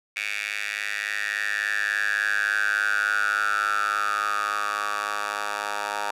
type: tone with high-pass filter sweep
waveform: 10% pulse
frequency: 103.5 Hz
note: G#2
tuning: 5 cents flat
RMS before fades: -26 dBFS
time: 0.16-6.11 s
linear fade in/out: 5 ms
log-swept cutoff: 2200 to 960 Hz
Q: 9.2
effects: low-pass 11000 Hz 12 dB/octave